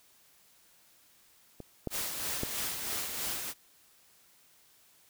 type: clicks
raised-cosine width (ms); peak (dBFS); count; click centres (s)
2; -29 / -19 / -19; 3; 1.603 / 1.873 / 2.434
type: noise with tremolo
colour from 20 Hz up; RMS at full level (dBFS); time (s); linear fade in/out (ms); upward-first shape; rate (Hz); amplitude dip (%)
white; -34; 1.9-3.54; 50; sine; 3.1; 40
effects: white hiss -63 dBFS RMS until 5.09 s